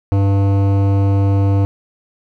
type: tone with hard clipping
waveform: sine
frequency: 98.7 Hz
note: G2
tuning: 12 cents sharp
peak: -13 dBFS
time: 0.12-1.65 s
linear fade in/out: 0 ms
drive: 15 dB
effects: none